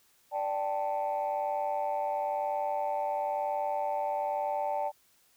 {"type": "chord", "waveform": "sine", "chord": "D suspended fourth", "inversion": "none", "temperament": "equal with one note detuned", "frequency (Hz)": [587.3, 779, 880], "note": ["D5", "G5", "A5"], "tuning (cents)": [0, -11, 0], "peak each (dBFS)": -32, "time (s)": [0.31, 4.92], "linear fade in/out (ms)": 50, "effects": ["tanh soft clip ceiling -23 dBFS", "white hiss -66 dBFS RMS until 5.36 s"]}